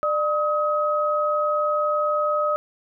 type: tone pair together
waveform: sine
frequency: 598 / 1268.3 Hz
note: D5 / D#6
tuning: +31 / +33 cents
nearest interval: octave + minor second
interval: 1302 cents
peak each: -22 / -22 dBFS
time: 0.03-2.56 s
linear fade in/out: 0 ms
effects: none